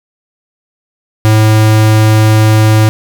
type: tone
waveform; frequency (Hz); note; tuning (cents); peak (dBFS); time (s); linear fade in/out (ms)
square; 108.7; A2; -21; -5; 1.25-2.89; 0
effects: none